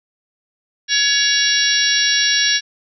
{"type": "harmonic tone with a mistuned harmonic", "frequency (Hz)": 562, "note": "C#5", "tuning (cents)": 24, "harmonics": [3, 4, 5, 6, 7, 8, 9, 10], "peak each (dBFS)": [-19, -26, -23, -23, -20, -25, -25, -19], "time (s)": [0.88, 2.61], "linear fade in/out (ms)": 50, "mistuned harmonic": 9, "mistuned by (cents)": 62, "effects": []}